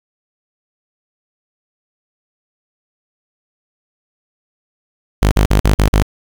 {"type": "tone bursts", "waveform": "sawtooth", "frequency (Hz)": 51, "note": "G#1", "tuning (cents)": -31, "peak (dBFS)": -5, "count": 6, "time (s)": [5.22, 6.024], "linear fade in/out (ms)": 0, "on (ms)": 94, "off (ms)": 48, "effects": ["7-bit"]}